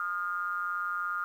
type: ring-modulated tone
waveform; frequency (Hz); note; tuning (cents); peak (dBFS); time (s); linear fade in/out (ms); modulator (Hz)
triangle; 91.5; F#2; -19; -25; 0-1.24; 0; 1320
effects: 10-bit